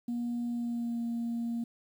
sine tone with pitch glide, 238.7 to 233.8 Hz, A#3 to A#3, +41 to +5 cents, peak -29 dBFS, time 0.08-1.64 s, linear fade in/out 5 ms, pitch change -36 cents, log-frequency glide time 0.46-1.02 s, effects tanh soft clip ceiling -28 dBFS + 10-bit

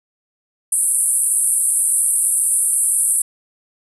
pink band-pass noise, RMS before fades -17 dBFS, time 0.72-3.22 s, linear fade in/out 5 ms, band 8600 to 11000 Hz, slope 96 dB/octave, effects none

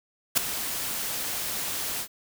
white noise with ADSR envelope, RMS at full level -18 dBFS, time 0.35-2.08 s, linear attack 24 ms, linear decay 6 ms, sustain -13 dB, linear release 74 ms, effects none

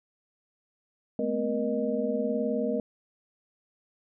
sine tone cluster, 214.8 / 233.5 / 253.3 / 472.9 / 616 Hz, A3 / A#3 / B3 / A#4 / D#5, -41 / +3 / +44 / +25 / -17 cents, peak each -32 / -36 / -32 / -30 / -32 dBFS, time 1.19-2.8 s, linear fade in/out 2 ms, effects none

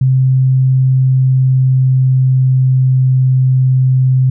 sine tone with pitch glide, 130.81 to 129.83 Hz, C3 to C3, 0 to -13 cents, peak -7 dBFS, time 0.01-4.3 s, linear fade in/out 5 ms, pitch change -13 cents, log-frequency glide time 0.88-3.21 s, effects none

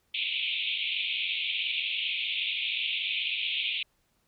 pink band-pass noise, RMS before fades -31 dBFS, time 0.14-3.83 s, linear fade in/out 5 ms, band 2300 to 3700 Hz, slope 96 dB/octave, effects pink hiss -72 dBFS RMS until 4.27 s

